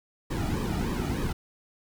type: noise with flanger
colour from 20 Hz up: brown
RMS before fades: -29 dBFS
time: 0.3-1.33 s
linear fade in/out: 10 ms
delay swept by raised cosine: 1.4 to 1.92 ms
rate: 3.3 Hz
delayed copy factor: -0.75
effects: none